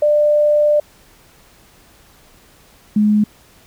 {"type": "tone pair in turn", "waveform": "sine", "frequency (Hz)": [595, 210.4], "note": ["D5", "G#3"], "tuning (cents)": [22, 23], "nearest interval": "octave + tritone", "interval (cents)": 1799, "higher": "first", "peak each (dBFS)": -10, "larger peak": "neither", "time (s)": [[0.02, 0.8], [2.96, 3.24]], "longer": "first", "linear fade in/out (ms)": 5, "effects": ["pink hiss -49 dBFS RMS until 3.66 s"]}